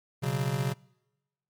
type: chord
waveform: square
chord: B suspended second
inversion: none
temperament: just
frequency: 123.47 / 138.9 / 185.21 Hz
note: B2 / C#3 / F#3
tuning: 0 / +4 / +2 cents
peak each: -32 / -30 / -36 dBFS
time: 0.22-0.74 s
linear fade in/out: 20 ms
effects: noise-tail reverb RT60 1.0 s tail -26 dB re dry + MP3 96 kbps

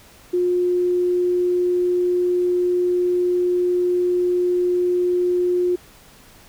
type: tone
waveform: sine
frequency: 357.2 Hz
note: F4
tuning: 39 cents sharp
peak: -16 dBFS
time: 0.33-5.76 s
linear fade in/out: 10 ms
effects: pink hiss -48 dBFS RMS until 6.48 s

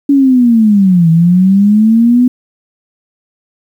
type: linear two-way sweep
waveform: sine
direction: down then up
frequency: 285.4 to 161.1 to 251.9 Hz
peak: -4 dBFS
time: 0.09-2.28 s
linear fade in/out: 5 ms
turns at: 1.1 s
effects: 7-bit

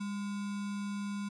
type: tone with sample-and-hold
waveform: sine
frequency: 201.8 Hz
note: G#3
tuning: 49 cents flat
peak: -34 dBFS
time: 0-1.29 s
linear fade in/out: 10 ms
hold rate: 1225 Hz
effects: resampled to 22050 Hz

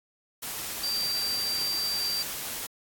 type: tone in noise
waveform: sine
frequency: 4699 Hz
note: D8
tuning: in tune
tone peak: -27 dBFS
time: 0.83-2.23 s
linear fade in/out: 10 ms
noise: white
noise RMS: -35 dBFS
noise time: 0.42-2.67 s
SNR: +5 dB
effects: AAC 64 kbps

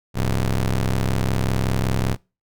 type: ring-modulated tone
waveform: 25% pulse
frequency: 65.41 Hz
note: C2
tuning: in tune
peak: -12 dBFS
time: 0.14-2.17 s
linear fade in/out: 50 ms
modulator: 52.5 Hz
effects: noise-tail reverb RT60 0.3 s tail -25 dB re dry

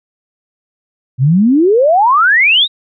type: exponential sweep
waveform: sine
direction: up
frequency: 120.9 to 3879 Hz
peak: -6 dBFS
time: 1.18-2.68 s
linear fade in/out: 50 ms
effects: none

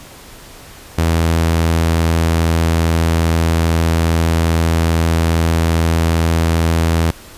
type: tone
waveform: sawtooth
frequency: 82.41 Hz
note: E2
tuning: in tune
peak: -8 dBFS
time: 0.98-7.11 s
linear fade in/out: 5 ms
effects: pink hiss -38 dBFS RMS until 7.37 s + resampled to 32000 Hz

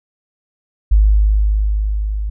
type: tone with level ramp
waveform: sine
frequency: 51.9 Hz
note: G#1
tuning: in tune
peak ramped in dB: -6 to -18 dBFS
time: 0.91-2.3 s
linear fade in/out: 10 ms
effects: none

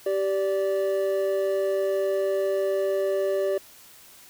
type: tone pair together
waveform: triangle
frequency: 389.1 / 583 Hz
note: G4 / D5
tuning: -13 / -13 cents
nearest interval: perfect fifth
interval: 700 cents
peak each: -23 / -23 dBFS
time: 0.06-3.58 s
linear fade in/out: 5 ms
effects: white hiss -50 dBFS RMS until 4.29 s

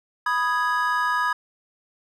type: chord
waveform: triangle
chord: G# minor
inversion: first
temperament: equal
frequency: 987.8 / 1244.5 / 1661.2 Hz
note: B5 / D#6 / G#6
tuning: 0 / 0 / 0 cents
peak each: -23 dBFS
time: 0.26-1.33 s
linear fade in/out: 5 ms
effects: none

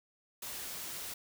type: noise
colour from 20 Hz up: white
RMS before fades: -42 dBFS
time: 0.42-1.14 s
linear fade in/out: 5 ms
effects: none

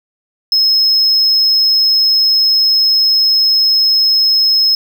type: tone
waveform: triangle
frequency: 5170 Hz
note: E8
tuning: 34 cents flat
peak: -7 dBFS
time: 0.52-4.75 s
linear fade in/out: 2 ms
effects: none

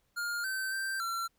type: tone with pitch steps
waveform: square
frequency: 1412 / 1543 / 1567 / 1360 Hz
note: F6 / G6 / G6 / F6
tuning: +19 / -28 / -1 / -46 cents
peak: -33 dBFS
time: 0.16-1.28 s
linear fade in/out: 20 ms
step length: 280 ms
effects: pink hiss -75 dBFS RMS until 1.38 s

